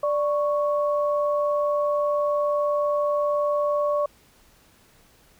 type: tone pair together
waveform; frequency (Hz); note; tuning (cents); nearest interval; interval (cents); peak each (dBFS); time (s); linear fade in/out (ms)
sine; 587.8 / 1108.7; D5 / C#6; +1 / 0; major seventh; 1099; -21 / -27; 0.03-4.06; 5
effects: pink hiss -57 dBFS RMS until 5.39 s